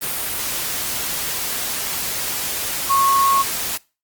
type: tone in noise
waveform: sine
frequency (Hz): 1096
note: C#6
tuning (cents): -20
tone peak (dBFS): -14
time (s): 2.89-3.43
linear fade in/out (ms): 20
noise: white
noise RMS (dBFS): -24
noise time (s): 0.01-3.78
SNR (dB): +7
effects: noise-tail reverb RT60 0.3 s tail -22 dB re dry + Opus 32 kbps